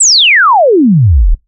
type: exponential sweep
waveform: sine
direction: down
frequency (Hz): 8372 to 32.38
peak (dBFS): -3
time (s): 0-1.35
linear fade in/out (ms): 10
effects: noise-tail reverb RT60 0.2 s tail -23 dB re dry